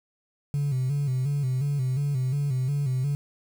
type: tone with vibrato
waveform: sine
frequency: 135.9 Hz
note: C#3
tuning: 34 cents flat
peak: -21 dBFS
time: 0.54-3.15 s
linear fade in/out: 0 ms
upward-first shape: square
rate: 2.8 Hz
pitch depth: 94 cents each way
effects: tanh soft clip ceiling -21 dBFS + 8-bit